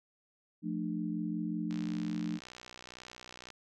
sine chord, D minor, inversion first, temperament equal with one note detuned, 174.61 / 220 / 300.2 Hz, F3 / A3 / D4, 0 / 0 / +38 cents, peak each -37 dBFS, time 0.62-2.4 s, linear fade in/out 50 ms
click train, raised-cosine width 0.2 ms, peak -30 dBFS, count 112, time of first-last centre 1.71-3.503 s, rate 61.9 Hz
effects none

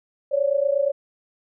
sine tone pair together, 547.6 / 576 Hz, C#5 / D5, -21 / -34 cents, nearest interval minor second, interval 87 cents, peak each -21 dBFS, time 0.31-0.92 s, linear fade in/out 20 ms, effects none

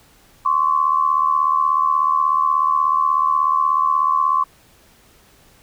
sine tone pair together, 1051.5 / 1128 Hz, C6 / C#6, +8 / +30 cents, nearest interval minor second, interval 122 cents, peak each -17 dBFS, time 0.45-4.44 s, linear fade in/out 10 ms, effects pink hiss -52 dBFS RMS until 5.62 s

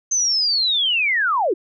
sine linear sweep, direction down, 6290 to 311.1 Hz, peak -16 dBFS, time 0.11-1.54 s, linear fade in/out 10 ms, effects none

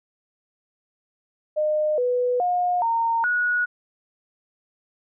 sine tone with pitch steps, 610 / 494.3 / 716 / 919 / 1459 Hz, D#5 / B4 / F5 / A#5 / F#6, -34 / +1 / +43 / -25 / -25 cents, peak -19 dBFS, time 1.56-3.66 s, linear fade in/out 20 ms, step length 420 ms, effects none

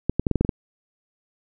clicks, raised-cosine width 3 ms, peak -7 dBFS, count 8, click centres 0.096 / 0.196 / 0.268 / 0.313 / 0.357 / 0.41 / 0.449 / 0.492 s, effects none

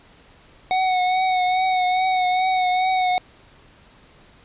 square tone with vibrato, 740 Hz, F#5, in tune, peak -18 dBFS, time 0.71-3.18 s, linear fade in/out 0 ms, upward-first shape triangle, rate 2.4 Hz, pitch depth 33 cents each way, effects pink hiss -51 dBFS RMS until 4.44 s + resampled to 8000 Hz

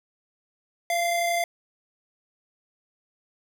square tone pair together, 687.2 / 2093 Hz, F5 / C7, -28 / 0 cents, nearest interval octave + perfect fifth, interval 1928 cents, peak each -24 / -31 dBFS, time 0.9-1.44 s, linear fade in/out 2 ms, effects none

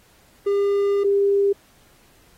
triangle / sine tone pair in turn, 401.7 / 399.6 Hz, G4 / G4, +42 / +33 cents, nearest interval unison, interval 9 cents, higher first, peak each -15 dBFS, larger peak neither, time 0.46-1.04 / 1.04-1.53 s, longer first, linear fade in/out 10 ms, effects pink hiss -56 dBFS RMS until 2.37 s + AAC 48 kbps

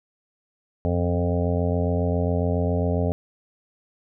harmonic tone with a mistuned harmonic, 87.31 Hz, F2, in tune, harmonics 1 / 2 / 3 / 5 / 6 / 7 / 8 / 9, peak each -23 / -27 / -29 / -29 / -32 / -30 / -37 / -38 dBFS, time 0.85-3.12 s, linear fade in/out 0 ms, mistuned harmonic 1, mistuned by +26 cents, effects none

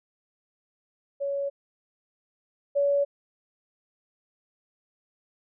sine tone pair in turn, 560 / 566.5 Hz, C#5 / C#5, +18 / +37 cents, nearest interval unison, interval 19 cents, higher second, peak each -26 / -20 dBFS, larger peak second, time 1.2-1.5 / 2.75-3.05 s, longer neither, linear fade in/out 20 ms, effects none

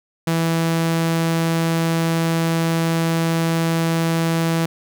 sawtooth tone, 164.81 Hz, E3, in tune, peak -13 dBFS, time 0.27-4.66 s, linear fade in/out 5 ms, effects none

